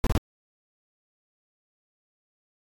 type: noise bursts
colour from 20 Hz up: brown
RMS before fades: -21 dBFS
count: 3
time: 0.04-0.178 s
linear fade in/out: 0 ms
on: 26 ms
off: 30 ms
effects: AAC 64 kbps